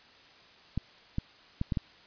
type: clicks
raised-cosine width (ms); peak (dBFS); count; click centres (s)
5; -17; 5; 0.776 / 1.184 / 1.614 / 1.722 / 1.772
effects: white hiss -56 dBFS RMS until 2.06 s + resampled to 11025 Hz